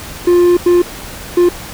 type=tone bursts at uneven times; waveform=triangle; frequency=351.9 Hz; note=F4; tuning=13 cents sharp; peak=-4 dBFS; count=3; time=0.27-0.57 / 0.66-0.82 / 1.37-1.49 s; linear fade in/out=5 ms; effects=pink hiss -29 dBFS RMS until 1.73 s